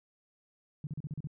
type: tone bursts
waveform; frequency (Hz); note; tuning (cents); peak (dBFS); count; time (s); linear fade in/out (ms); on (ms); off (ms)
sine; 148.8; D3; +23; -34; 7; 0.84-1.272; 2; 30; 37
effects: none